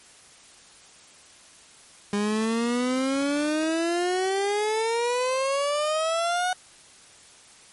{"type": "exponential sweep", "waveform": "30% pulse", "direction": "up", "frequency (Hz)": [202.4, 740], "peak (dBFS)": -20, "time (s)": [2.13, 6.53], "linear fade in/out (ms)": 2, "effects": ["white hiss -51 dBFS RMS until 7.72 s", "MP3 48 kbps"]}